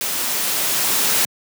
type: noise with level ramp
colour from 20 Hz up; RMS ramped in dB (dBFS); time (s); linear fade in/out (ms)
white; -23 to -17; 0.01-1.25; 0
effects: high-pass 150 Hz 12 dB/octave